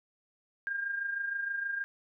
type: tone with amplitude modulation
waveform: sine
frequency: 1607 Hz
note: G6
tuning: 43 cents sharp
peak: -29 dBFS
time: 0.67-1.84 s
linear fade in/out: 0 ms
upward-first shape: sine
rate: 26.4 Hz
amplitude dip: 55%
effects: none

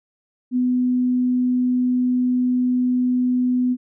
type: tone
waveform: sine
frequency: 250 Hz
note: B3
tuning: 21 cents sharp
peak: -16 dBFS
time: 0.51-3.77 s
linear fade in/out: 50 ms
effects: none

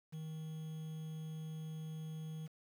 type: tone with quantisation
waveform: triangle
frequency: 157.7 Hz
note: D#3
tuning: 24 cents sharp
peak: -40 dBFS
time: 0.12-2.48 s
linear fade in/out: 20 ms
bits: 10
effects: none

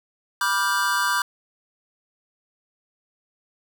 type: chord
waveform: square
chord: G dominant seventh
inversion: first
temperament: just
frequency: 980 / 1176 / 1411.2 / 1568 Hz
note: B5 / D6 / F6 / G6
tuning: -14 / +2 / +18 / 0 cents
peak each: -27 / -26 / -29 / -25 dBFS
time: 0.41-1.22 s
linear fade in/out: 2 ms
effects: none

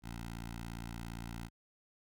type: tone with notch filter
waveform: 10% pulse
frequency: 57.4 Hz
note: A#1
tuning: 26 cents flat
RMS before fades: -44 dBFS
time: 0.02-1.5 s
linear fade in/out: 50 ms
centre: 430 Hz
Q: 1
effects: none

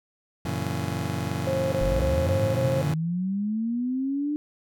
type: chord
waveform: 30% pulse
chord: F# dominant seventh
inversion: none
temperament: just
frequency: 92.5 / 115.62 / 138.75 / 166.5 Hz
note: F#2 / A#2 / C#3 / E3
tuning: 0 / -14 / +2 / +18 cents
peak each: -30 dBFS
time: 0.45-2.94 s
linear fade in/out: 5 ms
type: tone bursts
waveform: sine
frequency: 534 Hz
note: C5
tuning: 35 cents sharp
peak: -24 dBFS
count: 5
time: 1.47-2.816 s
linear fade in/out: 0 ms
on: 250 ms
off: 24 ms
type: linear sweep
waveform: sine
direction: up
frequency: 41.2 to 300 Hz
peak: -24 dBFS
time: 1.81-4.36 s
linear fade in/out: 0 ms
effects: none

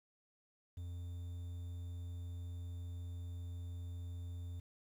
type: tone with quantisation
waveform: triangle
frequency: 87.3 Hz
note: F2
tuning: in tune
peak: -40 dBFS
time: 0.77-4.6 s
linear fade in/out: 5 ms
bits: 11
effects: none

